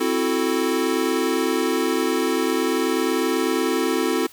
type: chord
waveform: square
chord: F# half-diminished seventh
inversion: second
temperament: equal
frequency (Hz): 261.6 / 329.6 / 370 / 440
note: C4 / E4 / F#4 / A4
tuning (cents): 0 / 0 / 0 / 0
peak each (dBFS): -26 / -25 / -26 / -26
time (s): 0-4.27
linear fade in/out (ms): 10
effects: white hiss -48 dBFS RMS until 4.32 s

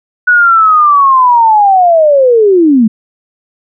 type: linear sweep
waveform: sine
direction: down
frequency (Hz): 1480 to 207.4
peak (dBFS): -3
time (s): 0.27-2.88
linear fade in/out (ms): 10
effects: none

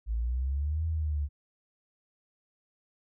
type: exponential two-way sweep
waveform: sine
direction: up then down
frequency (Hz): 53.5 to 81.8 to 71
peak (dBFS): -27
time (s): 0.06-1.29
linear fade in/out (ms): 50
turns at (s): 0.86
effects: none

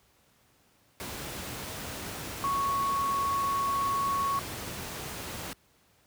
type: tone in noise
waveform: sine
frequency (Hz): 1108.7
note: C#6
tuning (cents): 0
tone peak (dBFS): -26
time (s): 2.44-4.39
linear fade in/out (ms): 0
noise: pink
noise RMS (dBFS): -38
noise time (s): 1-5.53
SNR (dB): +9
effects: pink hiss -65 dBFS RMS until 6.06 s + high-pass 60 Hz 12 dB/octave

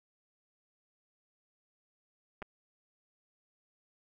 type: clicks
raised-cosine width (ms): 0.5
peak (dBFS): -27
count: 2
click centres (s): 2.42 / 2.425
effects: none

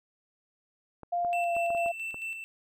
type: clicks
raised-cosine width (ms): 1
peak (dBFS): -29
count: 7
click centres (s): 1.033 / 1.248 / 1.566 / 1.704 / 1.749 / 1.861 / 2.144
type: tone with pitch glide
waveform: sine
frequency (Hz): 698.5 to 683.3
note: F5 to F5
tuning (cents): 0 to -38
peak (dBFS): -26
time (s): 1.12-1.92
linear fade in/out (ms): 10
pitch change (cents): -38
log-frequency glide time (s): 1.37-1.54
type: tone with tremolo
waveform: triangle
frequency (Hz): 2671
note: E7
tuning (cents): +22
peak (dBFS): -31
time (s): 1.33-2.44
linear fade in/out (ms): 0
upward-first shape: square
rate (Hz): 4.5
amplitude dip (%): 45
effects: none

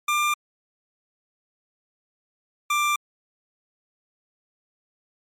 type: tone pair in turn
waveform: 25% pulse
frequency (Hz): 1193 / 1182.7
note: D6 / D6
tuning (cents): +27 / +12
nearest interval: unison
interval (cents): 15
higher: first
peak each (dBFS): -16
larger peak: neither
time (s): 0.08-0.34 / 2.7-2.96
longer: neither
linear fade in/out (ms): 5
effects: low-pass 12000 Hz 12 dB/octave + MP3 96 kbps

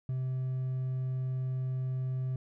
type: tone with hard clipping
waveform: triangle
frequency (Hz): 129.6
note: C3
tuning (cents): -16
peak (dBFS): -31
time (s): 0.09-2.36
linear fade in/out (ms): 2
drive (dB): 5
effects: none

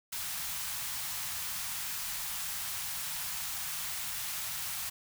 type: band-stop noise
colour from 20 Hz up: white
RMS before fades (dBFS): -37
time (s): 0.12-4.9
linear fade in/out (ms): 10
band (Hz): 180 to 770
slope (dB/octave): 24
effects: none

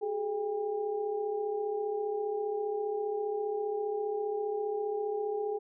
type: tone cluster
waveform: sine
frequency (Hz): 388.3 / 423.3 / 802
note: G4 / G#4 / G5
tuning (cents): -16 / +33 / +39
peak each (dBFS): -39 / -31 / -39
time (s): 0.01-5.59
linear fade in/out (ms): 20
effects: none

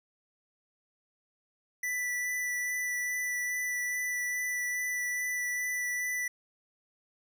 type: tone with vibrato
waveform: square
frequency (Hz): 1975.5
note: B6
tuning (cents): 0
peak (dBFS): -31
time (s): 1.83-6.28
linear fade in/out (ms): 5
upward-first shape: sine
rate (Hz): 2.4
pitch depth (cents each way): 10
effects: none

